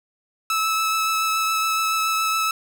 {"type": "tone with vibrato", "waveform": "sawtooth", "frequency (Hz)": 1305, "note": "E6", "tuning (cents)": -18, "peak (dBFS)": -16, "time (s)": [0.5, 2.51], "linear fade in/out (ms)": 2, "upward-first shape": "triangle", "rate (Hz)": 7.1, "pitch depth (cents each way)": 13, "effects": []}